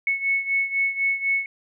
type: beating tone pair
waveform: sine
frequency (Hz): 2203 / 2207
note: C#7 / C#7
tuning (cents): -11 / -8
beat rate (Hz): 4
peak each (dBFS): -22 / -26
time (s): 0.07-1.46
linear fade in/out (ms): 2
effects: none

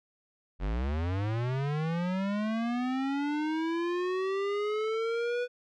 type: linear sweep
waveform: square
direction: up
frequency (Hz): 43.65 to 493.9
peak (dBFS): -29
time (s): 0.59-5.48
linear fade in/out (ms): 50
effects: low-pass 3000 Hz 12 dB/octave

